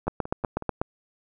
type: two click trains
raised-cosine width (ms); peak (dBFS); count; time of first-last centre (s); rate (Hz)
1; -21 / -10; 4 / 7; 0.07-0.624 / 0.08-0.815; 5.42 / 8.16
effects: none